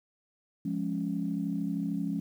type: chord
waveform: sine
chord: Db major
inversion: first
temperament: equal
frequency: 174.61 / 207.7 / 277.2 Hz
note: F3 / Ab3 / Db4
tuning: 0 / 0 / 0 cents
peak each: -33 dBFS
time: 0.65-2.2 s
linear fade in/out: 5 ms
effects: tanh soft clip ceiling -19 dBFS + 10-bit